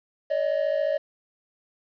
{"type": "tone pair together", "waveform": "triangle", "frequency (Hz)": [568, 622.3], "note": ["C#5", "D#5"], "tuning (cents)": [42, 0], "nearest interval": "major second", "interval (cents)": 158, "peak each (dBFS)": -23, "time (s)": [0.3, 0.98], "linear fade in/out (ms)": 10, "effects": ["resampled to 11025 Hz", "9-bit"]}